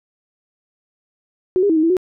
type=tone with pitch steps; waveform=sine; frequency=368.4 / 405.8 / 323.2 / 312.6 / 330.7 / 367.6 Hz; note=F#4 / G#4 / E4 / D#4 / E4 / F#4; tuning=-7 / -40 / -34 / +8 / +6 / -11 cents; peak=-12 dBFS; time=1.56-1.968 s; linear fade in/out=0 ms; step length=68 ms; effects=none